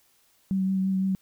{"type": "tone with vibrato", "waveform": "sine", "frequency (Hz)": 190.5, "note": "G3", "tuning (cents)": -49, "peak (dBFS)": -22, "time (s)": [0.51, 1.15], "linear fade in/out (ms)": 0, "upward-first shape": "triangle", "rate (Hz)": 5.9, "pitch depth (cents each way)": 19, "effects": ["white hiss -64 dBFS RMS until 1.21 s"]}